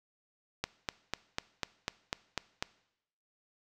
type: click train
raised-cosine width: 0.2 ms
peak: -14 dBFS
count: 9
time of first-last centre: 0.64-2.625 s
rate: 4.03 Hz
effects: noise-tail reverb RT60 0.8 s tail -20 dB re dry